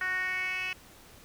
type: tone with band-pass filter sweep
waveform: 10% pulse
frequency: 370 Hz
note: F#4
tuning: in tune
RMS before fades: -32 dBFS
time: 0.01-0.73 s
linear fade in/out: 2 ms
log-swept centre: 1700 to 2700 Hz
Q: 5.2
effects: pink hiss -54 dBFS RMS until 1.24 s